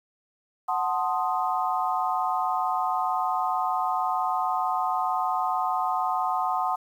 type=chord; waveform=sine; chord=F# diminished seventh; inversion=none; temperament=equal; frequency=740 / 880 / 1046.5 / 1244.5 Hz; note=F#5 / A5 / C6 / Eb6; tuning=0 / 0 / 0 / 0 cents; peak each=-27 / -30 / -29 / -30 dBFS; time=0.68-6.76 s; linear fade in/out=10 ms; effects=9-bit